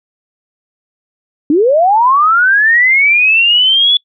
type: linear sweep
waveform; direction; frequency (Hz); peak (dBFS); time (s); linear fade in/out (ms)
sine; up; 277.2 to 3447; -6; 1.5-3.97; 2
effects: noise-tail reverb RT60 0.1 s tail -25 dB re dry